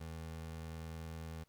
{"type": "tone", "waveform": "25% pulse", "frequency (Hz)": 80.9, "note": "E2", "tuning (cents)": -32, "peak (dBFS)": -40, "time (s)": [0, 1.44], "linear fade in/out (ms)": 10, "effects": ["pink hiss -75 dBFS RMS until 1.48 s"]}